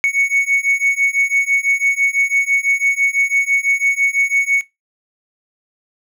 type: beating tone pair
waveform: triangle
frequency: 2217 / 2223 Hz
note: C#7 / C#7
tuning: 0 / +4 cents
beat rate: 6 Hz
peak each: -15 / -15 dBFS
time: 0.04-4.61 s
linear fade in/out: 0 ms
effects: noise-tail reverb RT60 0.2 s tail -19 dB re dry